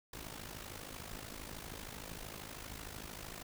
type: noise with amplitude modulation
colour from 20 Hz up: pink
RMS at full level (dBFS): -44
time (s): 0.13-3.43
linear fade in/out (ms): 5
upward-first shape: sine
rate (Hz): 53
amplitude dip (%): 75
effects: none